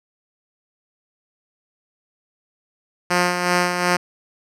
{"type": "tone with tremolo", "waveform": "5% pulse", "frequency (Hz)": 177.8, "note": "F3", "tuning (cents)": 31, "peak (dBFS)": -4, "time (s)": [3.1, 3.97], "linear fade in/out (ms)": 10, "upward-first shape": "sine", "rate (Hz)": 2.7, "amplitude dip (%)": 50, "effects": ["low-pass 9000 Hz 12 dB/octave"]}